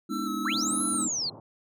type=tone with vibrato; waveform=square; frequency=1315 Hz; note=E6; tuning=5 cents flat; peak=-34 dBFS; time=0.09-1.07 s; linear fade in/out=50 ms; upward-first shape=square; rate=2.8 Hz; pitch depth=26 cents each way
type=chord; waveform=sine; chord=E dominant seventh; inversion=first; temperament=equal with one note detuned; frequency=207.7 / 246.9 / 293.7 / 321.4 Hz; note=G#3 / B3 / D4 / E4; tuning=0 / 0 / 0 / -44 cents; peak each=-35 dBFS; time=0.09-1.09 s; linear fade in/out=10 ms
type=linear two-way sweep; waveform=sine; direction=up then down; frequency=880 to 10960 to 4086 Hz; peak=-27 dBFS; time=0.45-1.3 s; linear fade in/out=10 ms; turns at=0.81 s
type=band-pass noise; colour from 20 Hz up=pink; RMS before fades=-47 dBFS; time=0.52-1.4 s; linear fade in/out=2 ms; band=100 to 1100 Hz; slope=48 dB/octave
effects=none